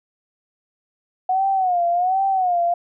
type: tone with vibrato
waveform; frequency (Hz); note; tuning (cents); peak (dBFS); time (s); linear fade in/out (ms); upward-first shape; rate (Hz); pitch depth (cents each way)
sine; 733; F#5; -16; -16; 1.29-2.74; 5; sine; 1.3; 110
effects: none